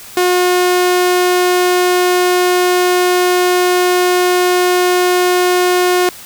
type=tone; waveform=sawtooth; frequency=360 Hz; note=F#4; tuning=47 cents flat; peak=-6 dBFS; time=0.17-6.09 s; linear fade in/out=2 ms; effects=white hiss -34 dBFS RMS until 6.25 s